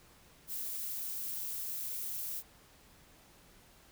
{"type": "noise", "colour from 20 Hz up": "violet", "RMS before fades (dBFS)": -39, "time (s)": [0.47, 2.43], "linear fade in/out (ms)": 50, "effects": ["pink hiss -61 dBFS RMS until 3.91 s"]}